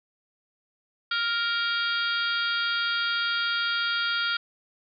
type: harmonic tone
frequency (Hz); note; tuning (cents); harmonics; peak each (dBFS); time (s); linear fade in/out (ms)
466.2; A#4; 0; 3 / 4 / 5 / 6 / 7 / 8 / 9 / 10; -26 / -39 / -37 / -40 / -31 / -36 / -41 / -35; 1.11-4.37; 5
effects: none